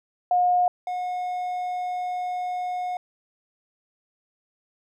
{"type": "tone pair in turn", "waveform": ["sine", "triangle"], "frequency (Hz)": [718, 724.2], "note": ["F5", "F#5"], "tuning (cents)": [48, -37], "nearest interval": "unison", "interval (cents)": 15, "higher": "second", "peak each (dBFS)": [-17, -24], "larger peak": "first", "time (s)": [[0.31, 0.68], [0.87, 2.97]], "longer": "second", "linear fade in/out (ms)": 2, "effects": []}